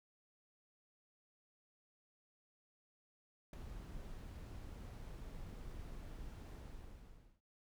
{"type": "noise with ADSR envelope", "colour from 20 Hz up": "brown", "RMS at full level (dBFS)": -40, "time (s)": [3.53, 7.41], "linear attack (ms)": 5, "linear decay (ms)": 5, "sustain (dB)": -9, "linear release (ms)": 880, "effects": []}